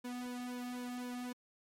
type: tone with flanger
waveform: sawtooth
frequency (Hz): 246.9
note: B3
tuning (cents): 0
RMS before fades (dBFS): -42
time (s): 0.04-1.33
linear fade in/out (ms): 10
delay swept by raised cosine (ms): 1.5 to 2.11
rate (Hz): 3.9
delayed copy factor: -0.9
effects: MP3 64 kbps